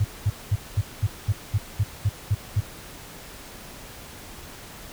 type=tone bursts; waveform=sine; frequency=102.4 Hz; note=G#2; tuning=24 cents flat; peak=-17 dBFS; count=11; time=0-2.606 s; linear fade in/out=10 ms; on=46 ms; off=210 ms; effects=pink hiss -42 dBFS RMS until 4.92 s